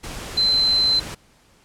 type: tone in noise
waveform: sine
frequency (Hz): 4077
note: C8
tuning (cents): -46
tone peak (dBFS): -15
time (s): 0.37-1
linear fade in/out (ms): 10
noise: pink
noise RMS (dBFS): -33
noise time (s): 0.03-1.15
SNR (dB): +15
effects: pink hiss -56 dBFS RMS until 1.64 s + low-pass 10000 Hz 12 dB/octave